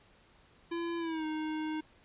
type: tone with pitch glide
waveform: square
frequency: 338.7 to 310.6 Hz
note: E4 to D#4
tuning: +47 to -3 cents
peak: -34 dBFS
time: 0.71-1.81 s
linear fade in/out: 10 ms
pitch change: -150 cents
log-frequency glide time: 0.98-1.25 s
effects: pink hiss -63 dBFS RMS until 2.04 s + resampled to 8000 Hz